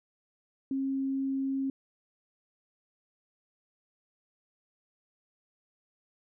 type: tone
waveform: sine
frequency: 269.7 Hz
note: C#4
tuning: 47 cents flat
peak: -28 dBFS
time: 0.71-1.7 s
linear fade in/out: 2 ms
effects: none